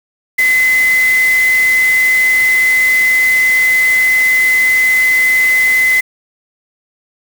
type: tone in noise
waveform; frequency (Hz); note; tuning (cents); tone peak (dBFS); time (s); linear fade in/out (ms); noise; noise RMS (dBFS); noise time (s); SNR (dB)
sine; 2035; C7; -49; -8; 0.38-6.01; 10; white; -24; 0.38-6.01; +13
effects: none